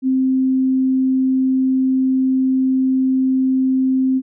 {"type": "tone", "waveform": "sine", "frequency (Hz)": 261.6, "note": "C4", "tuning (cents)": 0, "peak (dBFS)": -13, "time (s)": [0.02, 4.22], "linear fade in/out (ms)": 50, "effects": []}